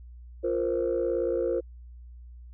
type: chord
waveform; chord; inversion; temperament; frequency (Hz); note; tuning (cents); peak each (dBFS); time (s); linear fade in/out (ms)
sine; F suspended fourth; none; just; 349.2 / 465.6 / 523.8; F4 / Bb4 / C5; 0 / -2 / +2; -28; 0.43-1.61; 20
effects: tanh soft clip ceiling -18 dBFS + added 60 Hz sine -43 dBFS peak until 2.53 s